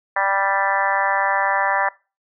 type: harmonic tone with a mistuned harmonic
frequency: 196 Hz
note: G3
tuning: in tune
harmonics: 3 / 4 / 5 / 6 / 7 / 8 / 9 / 10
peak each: -26 / -23 / -23 / -27 / -29 / -29 / -23 / -28 dBFS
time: 0.16-1.89 s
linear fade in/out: 5 ms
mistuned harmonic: 10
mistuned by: +21 cents
effects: noise-tail reverb RT60 0.3 s tail -22 dB re dry